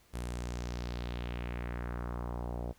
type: tone with low-pass filter sweep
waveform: sawtooth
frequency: 59.9 Hz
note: A#1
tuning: 48 cents sharp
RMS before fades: -38 dBFS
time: 0.13-2.73 s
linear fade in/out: 20 ms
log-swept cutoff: 11000 to 630 Hz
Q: 2
effects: pink hiss -65 dBFS RMS until 2.78 s

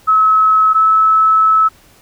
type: tone pair in turn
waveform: sine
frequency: 1289 / 1301 Hz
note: E6 / E6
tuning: -39 / -23 cents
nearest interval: unison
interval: 16 cents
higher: second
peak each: -7 dBFS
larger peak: neither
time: 0.07-0.74 / 0.74-1.69 s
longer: second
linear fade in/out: 20 ms
effects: pink hiss -47 dBFS RMS until 2.01 s

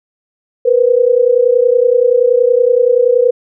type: tone pair together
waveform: sine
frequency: 474.4 / 505 Hz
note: A#4 / B4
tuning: +30 / +39 cents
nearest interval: minor second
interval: 109 cents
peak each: -10 dBFS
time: 0.65-3.31 s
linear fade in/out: 10 ms
effects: none

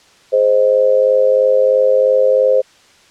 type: tone with amplitude modulation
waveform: sine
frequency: 523.3 Hz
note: C5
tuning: in tune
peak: -5 dBFS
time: 0.32-2.62 s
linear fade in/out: 20 ms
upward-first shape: sine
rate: 103 Hz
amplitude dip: 80%
effects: white hiss -48 dBFS RMS until 3.1 s + low-pass 6000 Hz 12 dB/octave

